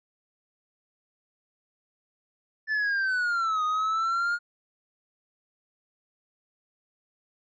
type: linear two-way sweep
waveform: triangle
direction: down then up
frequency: 1760 to 1236 to 1427 Hz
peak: -22 dBFS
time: 2.67-4.39 s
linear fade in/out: 50 ms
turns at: 3.64 s
effects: resampled to 16000 Hz